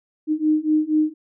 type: beating tone pair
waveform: sine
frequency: 305.9 / 310.1 Hz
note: D#4 / D#4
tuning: -29 / -6 cents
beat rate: 4.2 Hz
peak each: -20 / -19 dBFS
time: 0.27-1.14 s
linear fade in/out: 50 ms
effects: none